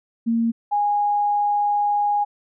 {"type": "tone pair in turn", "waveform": "sine", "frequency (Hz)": [230.1, 823.8], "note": ["A#3", "G#5"], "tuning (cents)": [-22, -14], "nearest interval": "octave + minor seventh", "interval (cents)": 2208, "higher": "second", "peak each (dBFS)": -17, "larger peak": "neither", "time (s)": [[0.26, 0.52], [0.71, 2.25]], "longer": "second", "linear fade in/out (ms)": 20, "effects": []}